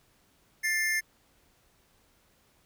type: tone pair together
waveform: square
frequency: 1766.1 / 2110 Hz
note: A6 / C7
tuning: +6 / +14 cents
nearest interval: minor third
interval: 308 cents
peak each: -30 / -29 dBFS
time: 0.63-1.01 s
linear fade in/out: 20 ms
effects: pink hiss -66 dBFS RMS until 2.65 s